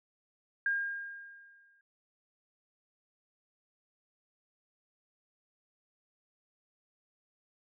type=tone with exponential decay; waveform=sine; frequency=1613 Hz; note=G6; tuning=49 cents sharp; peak=-26 dBFS; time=0.66-1.81 s; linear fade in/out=2 ms; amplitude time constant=250 ms; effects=none